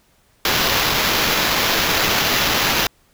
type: noise with sample-and-hold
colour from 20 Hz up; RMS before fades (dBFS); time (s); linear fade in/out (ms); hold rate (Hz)
white; -18; 0.45-2.87; 2; 8820
effects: pink hiss -58 dBFS RMS until 3.13 s